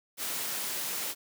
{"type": "high-pass noise", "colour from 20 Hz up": "white", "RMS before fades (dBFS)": -34, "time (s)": [0.17, 1.15], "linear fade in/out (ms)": 50, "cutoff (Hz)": 150, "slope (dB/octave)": 12, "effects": []}